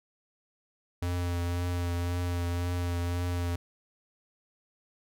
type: tone with vibrato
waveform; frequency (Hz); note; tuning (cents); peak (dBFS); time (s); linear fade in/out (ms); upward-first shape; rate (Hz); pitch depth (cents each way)
square; 87.6; F2; +6; -29; 1.02-3.56; 5; triangle; 1.9; 22
effects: none